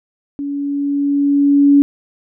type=tone with level ramp; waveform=sine; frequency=283.5 Hz; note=C#4; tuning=39 cents sharp; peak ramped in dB=-20 to -5 dBFS; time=0.39-1.82 s; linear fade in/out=0 ms; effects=none